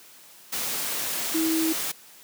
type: tone in noise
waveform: sine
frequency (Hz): 322.1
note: E4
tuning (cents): -40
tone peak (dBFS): -22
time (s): 1.34-1.73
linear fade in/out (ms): 10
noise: white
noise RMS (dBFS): -29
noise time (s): 0.52-1.92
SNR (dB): +4
effects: white hiss -50 dBFS RMS until 2.23 s + high-pass 150 Hz 12 dB/octave